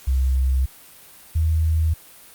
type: tone pair in turn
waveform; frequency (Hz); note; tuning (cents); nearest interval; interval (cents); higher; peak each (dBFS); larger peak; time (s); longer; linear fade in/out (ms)
sine; 65.5 / 79.72; C2 / D#2; +2 / +43; minor third; 341; second; -16 / -16; neither; 0.07-0.66 / 1.35-1.94; neither; 10
effects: white hiss -46 dBFS RMS until 2.34 s + Opus 48 kbps